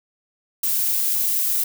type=noise; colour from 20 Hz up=violet; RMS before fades=-21 dBFS; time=0.63-1.64 s; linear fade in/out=5 ms; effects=none